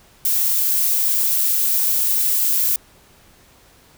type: noise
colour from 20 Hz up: violet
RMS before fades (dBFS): -18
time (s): 0.25-2.76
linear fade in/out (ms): 2
effects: pink hiss -51 dBFS RMS until 3.97 s